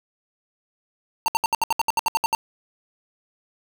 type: tone bursts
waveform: square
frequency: 910 Hz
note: A#5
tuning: 42 cents flat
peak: -18 dBFS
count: 13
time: 1.26-2.349 s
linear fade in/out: 0 ms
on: 21 ms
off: 68 ms
effects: none